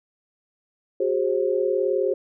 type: tone cluster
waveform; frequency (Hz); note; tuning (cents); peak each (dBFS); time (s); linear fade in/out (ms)
sine; 370.9 / 410.2 / 533; F#4 / G#4 / C5; +4 / -21 / +32; -24; 1-2.14; 5
effects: none